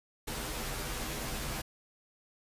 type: noise with comb filter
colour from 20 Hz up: pink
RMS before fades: -37 dBFS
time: 0.27-1.62 s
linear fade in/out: 10 ms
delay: 11 ms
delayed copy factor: -1
effects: resampled to 32000 Hz